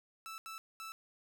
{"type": "tone bursts at uneven times", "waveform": "sawtooth", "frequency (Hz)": 1318.5, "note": "E6", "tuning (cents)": 0, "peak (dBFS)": -40, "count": 3, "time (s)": [[0.26, 0.38], [0.46, 0.58], [0.8, 0.92]], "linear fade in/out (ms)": 0, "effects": []}